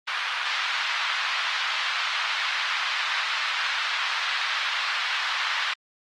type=band-pass noise; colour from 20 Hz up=pink; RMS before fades=-27 dBFS; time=0.07-5.74 s; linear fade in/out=10 ms; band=1100 to 4100 Hz; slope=24 dB/octave; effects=Opus 32 kbps